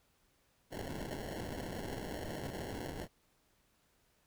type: noise with sample-and-hold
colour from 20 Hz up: blue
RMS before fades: -42 dBFS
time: 0.7-3.08 s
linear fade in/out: 50 ms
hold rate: 1225 Hz
effects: pink hiss -73 dBFS RMS until 4.26 s